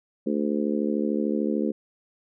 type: harmonic tone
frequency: 73.42 Hz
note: D2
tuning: in tune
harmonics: 3 / 4 / 5 / 6 / 7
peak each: -26 / -28 / -30 / -32 / -33 dBFS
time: 0.26-1.72 s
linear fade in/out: 10 ms
effects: none